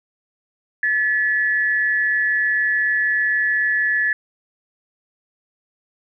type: tone pair together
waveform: sine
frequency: 1728 / 1934.7 Hz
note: A6 / B6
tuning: -32 / -36 cents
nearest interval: major second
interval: 196 cents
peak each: -17 / -23 dBFS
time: 0.83-4.13 s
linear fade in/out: 2 ms
effects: none